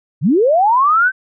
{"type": "linear sweep", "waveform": "sine", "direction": "up", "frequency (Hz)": [113.2, 1568], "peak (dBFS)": -9, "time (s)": [0.21, 1.12], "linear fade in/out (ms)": 50, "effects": []}